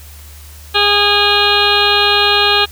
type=harmonic tone; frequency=410 Hz; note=G#4; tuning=22 cents flat; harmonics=1 / 2 / 3 / 4 / 6 / 7 / 8 / 9 / 10; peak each=-18 / -18 / -18 / -18 / -18 / -18 / -18 / -18 / -18 dBFS; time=0.74-2.66 s; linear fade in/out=20 ms; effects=added 74 Hz sine -34 dBFS peak until 2.71 s + white hiss -40 dBFS RMS until 2.71 s